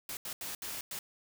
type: noise bursts at uneven times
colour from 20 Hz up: white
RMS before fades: -40 dBFS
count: 5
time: 0.09-0.17 / 0.25-0.33 / 0.41-0.55 / 0.62-0.81 / 0.91-0.99 s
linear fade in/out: 2 ms
effects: none